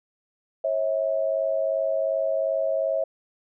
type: tone pair together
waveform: sine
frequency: 543 / 645.7 Hz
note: C#5 / E5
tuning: -36 / -36 cents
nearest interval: minor third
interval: 300 cents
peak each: -25 / -24 dBFS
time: 0.64-3.04 s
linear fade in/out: 5 ms
effects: none